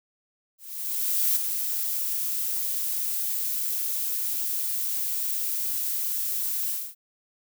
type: noise with ADSR envelope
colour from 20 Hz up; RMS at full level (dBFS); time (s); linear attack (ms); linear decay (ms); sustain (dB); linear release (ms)
violet; -22; 0.58-6.95; 780; 14; -6; 240
effects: none